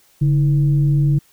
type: tone with frequency modulation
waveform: sine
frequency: 144.2 Hz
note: D3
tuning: 31 cents flat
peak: -12 dBFS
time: 0.21-1.19 s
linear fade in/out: 10 ms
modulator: 178 Hz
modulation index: 0.35
effects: white hiss -55 dBFS RMS until 1.32 s